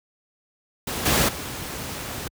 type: noise with level steps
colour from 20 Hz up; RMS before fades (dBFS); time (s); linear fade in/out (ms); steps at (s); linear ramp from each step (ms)
pink; -28 / -19 / -32; 0.87-2.28; 5; 1.05 / 1.28; 10
effects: high-pass 60 Hz 12 dB/octave